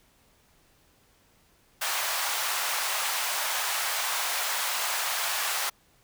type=high-pass noise; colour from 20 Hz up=pink; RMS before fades=-29 dBFS; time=1.81-5.7 s; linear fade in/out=10 ms; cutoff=750 Hz; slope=24 dB/octave; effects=pink hiss -63 dBFS RMS until 6.03 s